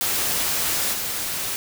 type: noise with level steps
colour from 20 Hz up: white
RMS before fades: -23 / -27 dBFS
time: 0.01-1.56 s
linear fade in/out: 0 ms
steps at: 0.92 s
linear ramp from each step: 20 ms
effects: none